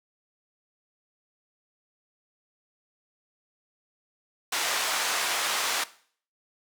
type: band-pass noise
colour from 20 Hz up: pink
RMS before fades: -28 dBFS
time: 4.52-5.84 s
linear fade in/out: 5 ms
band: 860 to 9700 Hz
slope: 12 dB/octave
effects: noise-tail reverb RT60 0.5 s tail -17 dB re dry